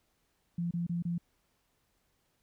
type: tone bursts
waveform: sine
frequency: 171.7 Hz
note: F3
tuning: 29 cents flat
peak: -30 dBFS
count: 4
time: 0.58-1.181 s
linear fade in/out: 5 ms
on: 130 ms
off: 27 ms
effects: pink hiss -75 dBFS RMS until 2.42 s